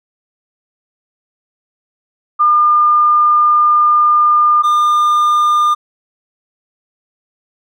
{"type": "tone pair in turn", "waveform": ["sine", "triangle"], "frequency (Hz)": [1206, 1206], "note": ["D6", "D6"], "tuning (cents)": [46, 46], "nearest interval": "unison", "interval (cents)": 0, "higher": "neither", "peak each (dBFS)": -7, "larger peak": "neither", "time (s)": [[2.39, 4.63], [4.63, 5.75]], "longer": "first", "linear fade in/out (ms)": 20, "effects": []}